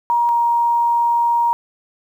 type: tone pair in turn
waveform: sine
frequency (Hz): 947 / 941.5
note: A#5 / A#5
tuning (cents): +27 / +17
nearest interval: unison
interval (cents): 10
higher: first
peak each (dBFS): -13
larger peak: neither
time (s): 0.1-0.29 / 0.29-1.53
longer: second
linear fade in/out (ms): 0
effects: 8-bit